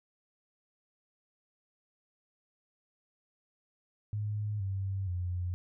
sine tone with pitch steps, 105 / 96.84 / 89.32 Hz, G#2 / G2 / F2, +19 / -21 / +39 cents, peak -31 dBFS, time 4.13-5.54 s, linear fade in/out 0 ms, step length 470 ms, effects none

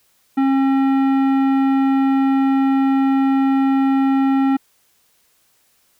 sine tone with tanh clipping, 270 Hz, C#4, 45 cents flat, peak -15 dBFS, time 0.37-4.57 s, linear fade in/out 10 ms, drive 14 dB, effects white hiss -60 dBFS RMS until 5.99 s

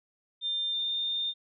sine tone with pitch glide, 3600 to 3623 Hz, A7 to A7, +39 to +50 cents, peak -28 dBFS, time 0.41-1.34 s, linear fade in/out 50 ms, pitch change +11 cents, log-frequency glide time 0.69-0.97 s, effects none

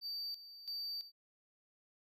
triangle tone with tremolo, 4624 Hz, D8, 28 cents flat, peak -38 dBFS, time 0.01-1.12 s, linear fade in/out 50 ms, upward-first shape square, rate 1.5 Hz, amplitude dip 75%, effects none

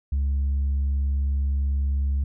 sine tone with tanh clipping, 69.3 Hz, C#2, in tune, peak -21 dBFS, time 0.12-2.24 s, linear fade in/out 5 ms, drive 1 dB, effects none

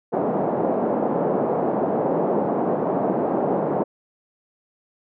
white band-pass noise, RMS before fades -22 dBFS, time 0.12-3.84 s, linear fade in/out 20 ms, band 170 to 730 Hz, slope 24 dB/octave, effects none

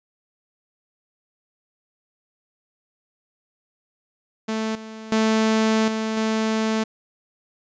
sawtooth tone with level steps, 220 Hz, A3, in tune, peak -19 / -31 / -13 / -19 / -16 dBFS, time 4.48-6.84 s, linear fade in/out 10 ms, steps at 4.75 / 5.12 / 5.88 / 6.17 s, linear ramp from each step 2 ms, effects resampled to 16000 Hz

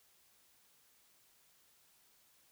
silence, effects white hiss -69 dBFS RMS until 2.51 s

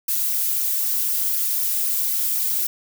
violet noise with flanger, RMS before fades -22 dBFS, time 0.08-2.67 s, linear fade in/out 5 ms, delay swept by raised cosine 0.25 to 4.45 ms, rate 3.9 Hz, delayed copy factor -0.8, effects none

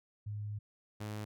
sine / sawtooth tone pair in turn, 104.4 / 105.8 Hz, G#2 / G#2, +10 / +33 cents, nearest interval unison, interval 23 cents, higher second, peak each -37 / -35 dBFS, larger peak second, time 0.26-0.59 / 1-1.25 s, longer first, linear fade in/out 10 ms, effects none

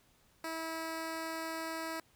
10% pulse tone, 324.4 Hz, E4, 28 cents flat, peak -29 dBFS, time 0.44-2 s, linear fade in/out 2 ms, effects pink hiss -68 dBFS RMS until 2.15 s

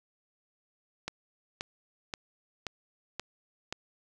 click train, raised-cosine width 0.2 ms, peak -17 dBFS, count 6, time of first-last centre 1.08-3.726 s, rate 1.89 Hz, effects none

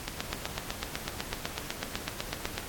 click train, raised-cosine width 0.2 ms, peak -13 dBFS, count 21, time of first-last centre 0.08-2.58 s, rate 8 Hz, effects pink hiss -41 dBFS RMS until 2.68 s + AAC 64 kbps

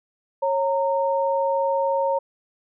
sine tone pair together, 548 / 921.6 Hz, C#5 / A#5, -20 / -20 cents, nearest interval major sixth, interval 900 cents, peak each -21 / -23 dBFS, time 0.42-2.19 s, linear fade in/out 10 ms, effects none

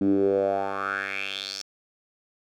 10% pulse tone with band-pass filter sweep, 98 Hz, G2, in tune, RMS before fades -26 dBFS, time 0.01-1.62 s, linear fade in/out 5 ms, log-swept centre 250 to 5500 Hz, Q 5.1, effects none

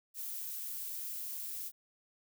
violet noise, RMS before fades -41 dBFS, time 0.14-1.72 s, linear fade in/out 50 ms, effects none

